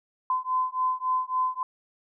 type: beating tone pair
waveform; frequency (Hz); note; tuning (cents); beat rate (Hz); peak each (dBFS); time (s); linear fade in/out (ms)
sine; 1021 / 1024.6; C6 / C6; -43 / -37; 3.6; -27; 0.3-1.63; 2
effects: none